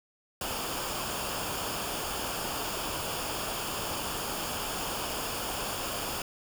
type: noise with comb filter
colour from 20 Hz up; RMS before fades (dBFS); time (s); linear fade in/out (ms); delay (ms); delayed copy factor
pink; -34; 0.41-6.22; 2; 0.5; -0.6
effects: none